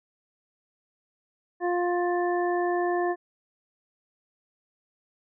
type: harmonic tone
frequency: 352.4 Hz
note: F4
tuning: 16 cents sharp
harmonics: 1 / 2 / 3 / 5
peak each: -25 / -28 / -35 / -35 dBFS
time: 1.6-3.16 s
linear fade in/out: 50 ms
effects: none